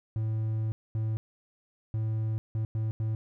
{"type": "tone bursts at uneven times", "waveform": "triangle", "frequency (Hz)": 110, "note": "A2", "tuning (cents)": 0, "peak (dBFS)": -25, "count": 6, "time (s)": [[0.16, 0.72], [0.95, 1.17], [1.94, 2.38], [2.55, 2.65], [2.75, 2.91], [3, 3.15]], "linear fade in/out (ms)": 0, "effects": []}